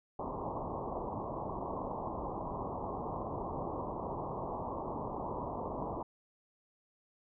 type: low-pass noise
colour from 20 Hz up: white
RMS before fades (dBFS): -39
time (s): 0.19-6.03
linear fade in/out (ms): 5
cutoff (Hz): 1100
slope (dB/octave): 96
effects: none